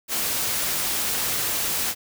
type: noise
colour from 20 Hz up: white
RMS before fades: -25 dBFS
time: 0.08-1.95 s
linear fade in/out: 50 ms
effects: none